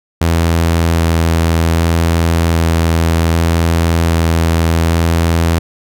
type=tone with vibrato; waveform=sawtooth; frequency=82.9 Hz; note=E2; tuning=10 cents sharp; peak=-6 dBFS; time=0.21-5.59 s; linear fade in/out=5 ms; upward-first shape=square; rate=0.64 Hz; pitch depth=8 cents each way; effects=none